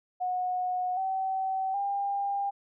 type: tone with pitch steps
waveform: sine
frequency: 730 / 764.1 / 799.8 Hz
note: F#5 / G5 / G5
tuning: -24 / -44 / +35 cents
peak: -27 dBFS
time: 0.2-2.51 s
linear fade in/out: 20 ms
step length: 770 ms
effects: none

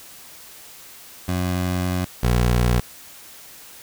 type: tone pair in turn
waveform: 20% pulse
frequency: 90.7 / 60.22 Hz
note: F#2 / B1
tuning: -34 / -43 cents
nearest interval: perfect fifth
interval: 709 cents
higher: first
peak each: -16 / -11 dBFS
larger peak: second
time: 1.28-2.05 / 2.23-2.8 s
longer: first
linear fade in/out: 5 ms
effects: white hiss -43 dBFS RMS until 3.82 s

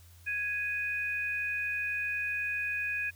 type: tone pair together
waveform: sine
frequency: 1661.2 / 2489 Hz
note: G#6 / D#7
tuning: 0 / 0 cents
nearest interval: perfect fifth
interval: 700 cents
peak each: -34 / -32 dBFS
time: 0.26-3.11 s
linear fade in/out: 20 ms
effects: added 86 Hz sine -53 dBFS peak until 3.15 s + white hiss -61 dBFS RMS until 3.15 s

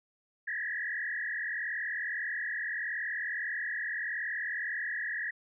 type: tone with frequency modulation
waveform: sine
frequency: 1800 Hz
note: A6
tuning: 39 cents sharp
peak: -32 dBFS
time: 0.47-5.31 s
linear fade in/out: 10 ms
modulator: 40.8 Hz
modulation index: 3.5
effects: none

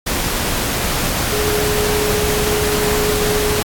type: tone in noise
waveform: sine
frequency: 420 Hz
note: G#4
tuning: 19 cents sharp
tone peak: -18 dBFS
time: 1.32-3.61 s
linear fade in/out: 10 ms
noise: pink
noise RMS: -19 dBFS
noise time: 0.06-3.63 s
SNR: -2 dB
effects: AAC 64 kbps

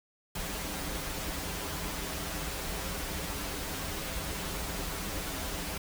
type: noise with comb filter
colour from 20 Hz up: pink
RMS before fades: -36 dBFS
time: 0.35-5.78 s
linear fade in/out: 5 ms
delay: 8.5 ms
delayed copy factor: -0.7
effects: none

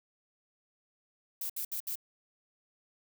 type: noise bursts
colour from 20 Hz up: violet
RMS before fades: -36 dBFS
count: 4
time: 1.41-1.956 s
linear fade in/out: 5 ms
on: 87 ms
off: 66 ms
effects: none

